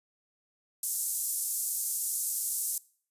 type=band-pass noise; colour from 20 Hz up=white; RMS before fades=-32 dBFS; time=0.83-2.78 s; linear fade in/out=2 ms; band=7200 to 13000 Hz; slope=24 dB/octave; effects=noise-tail reverb RT60 0.5 s tail -22 dB re dry + resampled to 32000 Hz